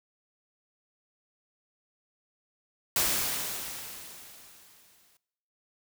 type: noise with exponential decay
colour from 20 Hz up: white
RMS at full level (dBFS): -25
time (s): 2.96-5.17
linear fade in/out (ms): 1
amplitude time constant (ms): 480
effects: noise-tail reverb RT60 0.9 s tail -21 dB re dry